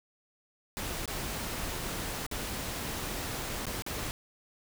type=noise with dropouts; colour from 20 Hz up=pink; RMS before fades=-36 dBFS; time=0.77-4.11 s; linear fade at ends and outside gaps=0 ms; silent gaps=1.057-1.077 / 2.265-2.313 / 3.655-3.667 / 3.822-3.864 s; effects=none